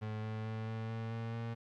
35% pulse tone with pitch steps, 108 / 109.19 / 110.4 / 111.62 / 112.85 / 114.09 / 115.35 Hz, A2 / A2 / A2 / A2 / A2 / A#2 / A#2, -32 / -13 / +6 / +25 / +44 / -37 / -18 cents, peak -36 dBFS, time 0.01-1.55 s, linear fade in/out 20 ms, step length 220 ms, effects low-pass 3000 Hz 12 dB/octave + 13-bit

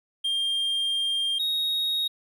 triangle tone pair in turn, 3200 / 3759 Hz, G7 / A#7, +35 / +14 cents, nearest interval minor third, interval 279 cents, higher second, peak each -22 dBFS, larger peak neither, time 0.24-1.39 / 1.39-2.08 s, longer first, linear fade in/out 10 ms, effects none

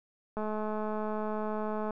click train, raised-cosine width 1 ms, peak -22 dBFS, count 330, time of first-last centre 0.37-1.907 s, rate 214 Hz, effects none

